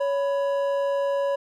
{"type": "tone pair together", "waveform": "triangle", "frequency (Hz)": [559, 990], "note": ["C#5", "B5"], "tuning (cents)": [14, 4], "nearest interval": "minor seventh", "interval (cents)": 990, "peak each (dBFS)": [-20, -30], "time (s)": [0, 1.36], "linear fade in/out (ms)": 10, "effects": []}